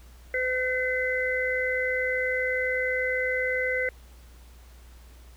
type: harmonic tone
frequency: 509 Hz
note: C5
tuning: 48 cents flat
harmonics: 1 / 3 / 4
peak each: -28 / -32 / -27 dBFS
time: 0.34-3.89 s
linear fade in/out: 2 ms
effects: added 60 Hz sine -47 dBFS peak until 5.36 s + pink hiss -57 dBFS RMS until 5.36 s